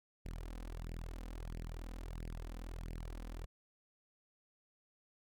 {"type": "tone with flanger", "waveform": "sawtooth", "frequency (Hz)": 41.2, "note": "E1", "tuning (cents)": 0, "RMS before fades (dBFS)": -45, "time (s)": [0.25, 3.46], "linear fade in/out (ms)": 10, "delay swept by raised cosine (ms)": [0.39, 3.99], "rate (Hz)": 1.5, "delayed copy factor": 0.85, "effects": []}